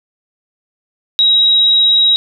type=tone; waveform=sine; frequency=3829 Hz; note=A#7; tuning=46 cents sharp; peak=-7 dBFS; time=1.19-2.16 s; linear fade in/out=0 ms; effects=none